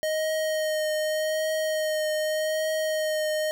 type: tone with vibrato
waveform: square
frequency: 622.3 Hz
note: D#5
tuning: in tune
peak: -25 dBFS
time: 0.03-3.51 s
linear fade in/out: 0 ms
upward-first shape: triangle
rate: 0.84 Hz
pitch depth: 20 cents each way
effects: none